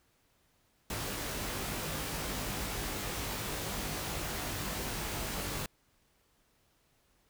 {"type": "noise with comb filter", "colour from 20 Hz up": "pink", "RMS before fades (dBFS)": -37, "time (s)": [0.9, 5.66], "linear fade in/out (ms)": 2, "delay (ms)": 20, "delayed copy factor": 0.75, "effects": ["pink hiss -71 dBFS RMS until 7.29 s"]}